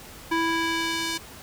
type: tone with band-pass filter sweep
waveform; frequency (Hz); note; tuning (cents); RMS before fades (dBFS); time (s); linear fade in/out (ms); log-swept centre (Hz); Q
square; 329.6; E4; 0; -26; 0.31-1.18; 10; 1300 to 5000; 0.73
effects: pink hiss -44 dBFS RMS until 1.42 s